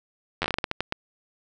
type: slowing click train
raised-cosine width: 0.3 ms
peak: -9 dBFS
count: 12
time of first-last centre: 0.42-0.924 s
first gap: 10 ms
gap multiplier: 1.28
effects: none